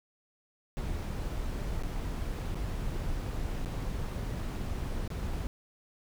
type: noise with dropouts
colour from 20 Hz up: brown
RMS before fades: -34 dBFS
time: 0.77-5.47 s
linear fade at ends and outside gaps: 0 ms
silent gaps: 1.825-1.835 / 2.547-2.554 / 3.648-3.659 / 5.078-5.103 s
effects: none